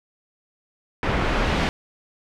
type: noise with low-pass filter sweep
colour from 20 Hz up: pink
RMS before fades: -22 dBFS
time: 1.03-1.69 s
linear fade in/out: 0 ms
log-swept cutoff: 2000 to 3300 Hz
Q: 0.79
effects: none